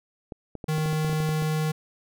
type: clicks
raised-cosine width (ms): 2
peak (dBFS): -22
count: 12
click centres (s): 0.322 / 0.553 / 0.642 / 0.782 / 0.859 / 0.93 / 1.047 / 1.096 / 1.13 / 1.203 / 1.291 / 1.423
type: tone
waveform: square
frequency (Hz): 155.56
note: D#3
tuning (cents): 0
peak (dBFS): -24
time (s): 0.68-1.72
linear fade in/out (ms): 10
effects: none